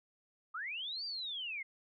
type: linear two-way sweep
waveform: sine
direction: up then down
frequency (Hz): 1174.7 to 4761 to 2055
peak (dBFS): -38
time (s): 0.54-1.63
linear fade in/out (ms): 10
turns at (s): 1.05
effects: none